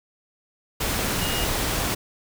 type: tone in noise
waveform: sine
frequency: 2860 Hz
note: F7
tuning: 41 cents sharp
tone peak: -30 dBFS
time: 1.21-1.45 s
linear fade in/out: 10 ms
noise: pink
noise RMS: -25 dBFS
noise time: 0.8-1.95 s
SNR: -8 dB
effects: none